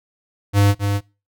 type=tone with echo; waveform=square; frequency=100.9 Hz; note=G#2; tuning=49 cents flat; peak=-12 dBFS; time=0.53-0.75 s; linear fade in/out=50 ms; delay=260 ms; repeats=1; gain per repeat=-6 dB; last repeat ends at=1.01 s; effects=noise-tail reverb RT60 0.3 s tail -24 dB re dry